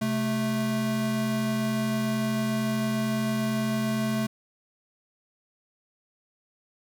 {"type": "tone pair together", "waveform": "square", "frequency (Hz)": [130, 218.9], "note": ["C3", "A3"], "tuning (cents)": [-11, -9], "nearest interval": "major sixth", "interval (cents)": 902, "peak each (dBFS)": [-33, -26], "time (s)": [0.01, 4.27], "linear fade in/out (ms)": 10, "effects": []}